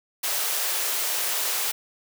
white high-pass noise, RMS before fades -26 dBFS, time 0.23-1.72 s, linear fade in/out 10 ms, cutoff 420 Hz, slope 24 dB/octave, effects none

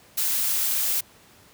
blue noise, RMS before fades -24 dBFS, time 0.17-1.01 s, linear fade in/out 10 ms, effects pink hiss -53 dBFS RMS until 1.53 s + high-pass 80 Hz 12 dB/octave

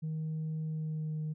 sine tone with pitch glide, 157.2 to 154.41 Hz, D#3 to D#3, +18 to -13 cents, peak -31 dBFS, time 0.02-1.34 s, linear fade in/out 20 ms, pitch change -31 cents, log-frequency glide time 0.63-1.23 s, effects tanh soft clip ceiling -31 dBFS

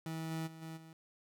30% pulse tone with level steps, 161.3 Hz, E3, 37 cents flat, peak -36 / -34 / -47 / -41 / -50 dBFS, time 0.06-0.93 s, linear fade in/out 2 ms, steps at 0.3 / 0.46 / 0.61 / 0.76 s, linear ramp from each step 20 ms, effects none

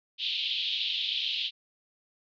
pink band-pass noise, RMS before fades -31 dBFS, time 0.18-1.51 s, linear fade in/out 50 ms, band 2900 to 3900 Hz, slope 48 dB/octave, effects none

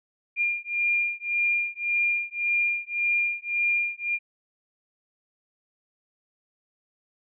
sine beating tone pair, 2404 / 2405.8 Hz, D7 / D7, +40 / +41 cents, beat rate 1.8 Hz, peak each -26 dBFS, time 0.36-4.19 s, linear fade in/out 50 ms, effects none

